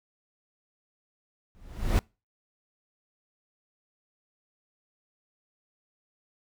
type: noise with exponential growth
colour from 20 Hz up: brown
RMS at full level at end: -17 dBFS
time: 1.55-1.99 s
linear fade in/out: 0 ms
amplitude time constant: 94 ms
effects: noise-tail reverb RT60 0.3 s tail -26 dB re dry